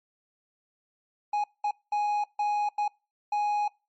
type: tone bursts at uneven times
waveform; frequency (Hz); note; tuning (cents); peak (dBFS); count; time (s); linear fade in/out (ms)
triangle; 830.6; G#5; 0; -22; 6; 1.33-1.44 / 1.64-1.71 / 1.92-2.24 / 2.39-2.69 / 2.78-2.88 / 3.32-3.68; 5
effects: noise-tail reverb RT60 0.3 s tail -25 dB re dry + MP3 32 kbps